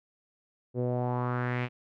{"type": "tone with low-pass filter sweep", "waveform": "sawtooth", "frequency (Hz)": 123.47, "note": "B2", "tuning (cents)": 0, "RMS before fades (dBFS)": -30, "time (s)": [0.74, 1.69], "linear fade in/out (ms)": 50, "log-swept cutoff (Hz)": [430, 2600], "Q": 3.1, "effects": []}